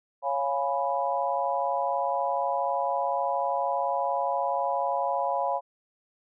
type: chord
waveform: sine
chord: C# dominant seventh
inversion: none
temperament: equal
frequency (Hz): 554.4 / 698.5 / 830.6 / 987.8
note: C#5 / E#5 / G#5 / B5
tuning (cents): 0 / 0 / 0 / 0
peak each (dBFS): -30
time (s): 0.22-5.61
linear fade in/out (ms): 50
effects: none